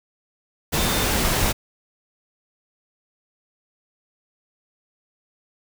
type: tone in noise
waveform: sine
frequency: 3600 Hz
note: A7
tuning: 39 cents sharp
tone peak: -32 dBFS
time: 0.77-1.05 s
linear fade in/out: 20 ms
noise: pink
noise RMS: -21 dBFS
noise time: 0.72-1.53 s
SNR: -14 dB
effects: none